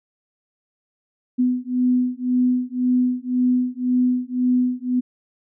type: beating tone pair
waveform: sine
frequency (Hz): 249.2 / 251.1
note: B3 / B3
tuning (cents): +16 / +29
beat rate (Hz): 1.9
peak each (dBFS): -20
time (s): 1.38-5.01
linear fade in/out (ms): 20
effects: none